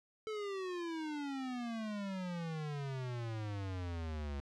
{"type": "exponential sweep", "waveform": "square", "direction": "down", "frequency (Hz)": [440, 69.2], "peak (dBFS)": -39, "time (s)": [0.27, 4.4], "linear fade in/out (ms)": 0, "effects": ["low-pass 5000 Hz 12 dB/octave"]}